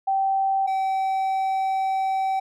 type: tone pair in turn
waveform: sine / triangle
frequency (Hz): 776 / 768.4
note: G5 / G5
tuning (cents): -18 / -35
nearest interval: unison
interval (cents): 17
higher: first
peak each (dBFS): -19 / -19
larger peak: neither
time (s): 0.07-0.67 / 0.67-2.4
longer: second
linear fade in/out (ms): 10
effects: none